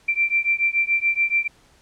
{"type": "beating tone pair", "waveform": "sine", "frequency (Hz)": [2349, 2356], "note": ["D7", "D7"], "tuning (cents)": [0, 5], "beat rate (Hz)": 7, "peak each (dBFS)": -21, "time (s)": [0.08, 1.48], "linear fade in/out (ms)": 10, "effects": ["pink hiss -56 dBFS RMS until 1.81 s", "low-pass 9000 Hz 12 dB/octave"]}